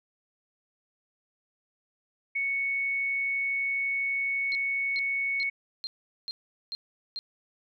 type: tone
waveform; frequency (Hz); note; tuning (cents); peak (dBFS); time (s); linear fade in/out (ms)
sine; 2217; C#7; 0; -26; 2.35-5.5; 10
type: tone bursts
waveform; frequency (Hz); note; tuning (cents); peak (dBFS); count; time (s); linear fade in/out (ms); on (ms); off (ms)
sine; 4186; C8; 0; -32; 7; 4.52-7.19; 0; 30; 410
effects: none